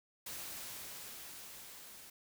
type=noise with level ramp; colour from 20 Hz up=white; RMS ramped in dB=-44 to -54 dBFS; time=0.26-2.1 s; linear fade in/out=5 ms; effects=none